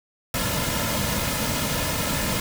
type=noise with comb filter; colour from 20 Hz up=pink; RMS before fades=-25 dBFS; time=0.34-2.4 s; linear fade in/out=2 ms; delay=2.6 ms; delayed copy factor=-0.6; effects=none